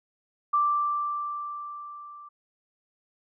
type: tone with level ramp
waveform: sine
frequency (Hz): 1174.7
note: D6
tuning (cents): 0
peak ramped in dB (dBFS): -19 to -43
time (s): 0.53-2.29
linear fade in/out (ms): 10
effects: none